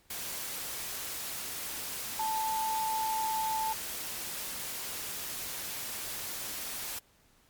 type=tone in noise; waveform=sine; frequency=881 Hz; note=A5; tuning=2 cents sharp; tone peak=-29 dBFS; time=2.19-3.73 s; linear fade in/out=5 ms; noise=white; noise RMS=-38 dBFS; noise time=0.1-6.99 s; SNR=+6 dB; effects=pink hiss -65 dBFS RMS until 7.49 s + MP3 96 kbps